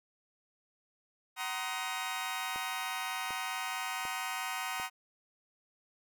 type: chord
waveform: 20% pulse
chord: C half-diminished seventh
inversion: second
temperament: just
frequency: 753.5 / 941.9 / 1046.5 / 1255.8 Hz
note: Gb5 / Bb5 / C6 / Eb6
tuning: +31 / +18 / 0 / +16 cents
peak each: -35 / -35 / -38 / -35 dBFS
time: 1.36-4.9 s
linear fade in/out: 50 ms
type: click train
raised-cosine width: 1 ms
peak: -31 dBFS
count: 4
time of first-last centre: 2.56-4.799 s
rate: 1.34 Hz
effects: none